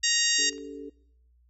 harmonic tone, 936 Hz, A#5, 7 cents sharp, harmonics 2 / 3 / 4 / 5 / 6 / 7 / 8, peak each -30 / -30 / -30 / -30 / -30 / -30 / -30 dBFS, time 0.03-0.5 s, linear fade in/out 10 ms
clicks, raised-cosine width 0.3 ms, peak -40 dBFS, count 8, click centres 0.159 / 0.198 / 0.252 / 0.298 / 0.364 / 0.442 / 0.529 / 0.581 s
sine chord, D suspended fourth, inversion none, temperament equal with one note detuned, 286.5 / 392 / 440 Hz, D4 / G4 / A4, -43 / 0 / 0 cents, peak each -40 / -44 / -41 dBFS, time 0.38-0.9 s, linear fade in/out 10 ms
effects noise-tail reverb RT60 0.7 s tail -21 dB re dry + added 60 Hz sine -59 dBFS peak until 1.49 s

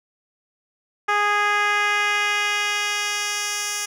10% pulse tone with band-pass filter sweep, 413.1 Hz, G#4, 9 cents flat, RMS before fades -22 dBFS, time 1.08-3.86 s, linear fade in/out 10 ms, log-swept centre 1200 to 7000 Hz, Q 1, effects none

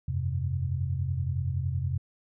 sine chord, F suspended second, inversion none, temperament equal, 87.31 / 98 / 130.81 Hz, F2 / G2 / C3, 0 / 0 / 0 cents, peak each -30 / -34 / -30 dBFS, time 0.08-1.98 s, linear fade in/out 5 ms, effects none

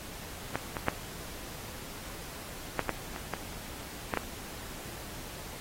clicks, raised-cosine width 0.5 ms, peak -15 / -18 / -10 / -12 / -13 / -22 / -17 / -14 / -14 dBFS, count 9, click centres 0.556 / 0.768 / 0.884 / 2.793 / 2.893 / 3.162 / 3.337 / 4.138 / 4.173 s, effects pink hiss -44 dBFS RMS until 5.6 s + AAC 48 kbps

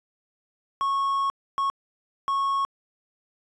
triangle tone bursts at uneven times, 1100 Hz, C#6, 14 cents flat, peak -20 dBFS, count 3, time 0.81-1.3 / 1.58-1.7 / 2.28-2.65 s, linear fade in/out 0 ms, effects resampled to 24000 Hz

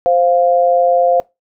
sine tone pair together, 523.3 / 698.5 Hz, C5 / F5, 0 / 0 cents, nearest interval perfect fourth, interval 500 cents, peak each -12 dBFS, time 0.06-1.2 s, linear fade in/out 0 ms, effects noise-tail reverb RT60 0.2 s tail -22 dB re dry

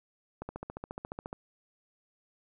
click train, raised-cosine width 1 ms, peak -24 dBFS, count 14, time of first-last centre 0.42-1.329 s, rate 14.3 Hz, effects none

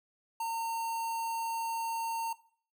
square tone with notch filter, 913 Hz, A#5, 36 cents flat, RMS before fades -34 dBFS, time 0.4-2.33 s, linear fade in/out 5 ms, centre 3600 Hz, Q 1.1, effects noise-tail reverb RT60 0.5 s tail -18 dB re dry

